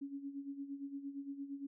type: tone with tremolo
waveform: sine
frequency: 278.9 Hz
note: C#4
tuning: 11 cents sharp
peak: -39 dBFS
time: 0.01-1.67 s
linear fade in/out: 10 ms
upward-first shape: sine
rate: 8.7 Hz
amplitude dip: 70%
effects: none

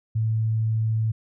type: tone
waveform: sine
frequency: 110.8 Hz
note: A2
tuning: 13 cents sharp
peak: -20 dBFS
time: 0.15-1.12 s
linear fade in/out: 10 ms
effects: none

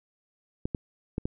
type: clicks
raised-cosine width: 3 ms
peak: -16 dBFS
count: 4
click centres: 0.655 / 0.748 / 1.181 / 1.255 s
effects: none

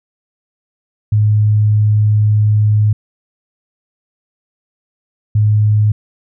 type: tone pair in turn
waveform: sine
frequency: 106 / 106 Hz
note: G#2 / G#2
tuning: +36 / +36 cents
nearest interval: unison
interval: 0 cents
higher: neither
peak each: -8 dBFS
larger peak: neither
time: 1.12-2.93 / 5.35-5.92 s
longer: first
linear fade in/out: 5 ms
effects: none

